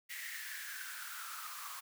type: noise with high-pass filter sweep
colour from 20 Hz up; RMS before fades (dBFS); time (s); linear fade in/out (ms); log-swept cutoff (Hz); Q
white; -45; 0.09-1.81; 20; 2000 to 1100; 7.5
effects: none